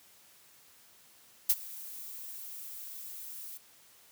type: noise with ADSR envelope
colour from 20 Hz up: violet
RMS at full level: -22 dBFS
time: 1.49-3.58 s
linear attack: 9 ms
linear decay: 45 ms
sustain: -22 dB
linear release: 15 ms
effects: white hiss -60 dBFS RMS until 4.11 s + high-pass 60 Hz 12 dB/octave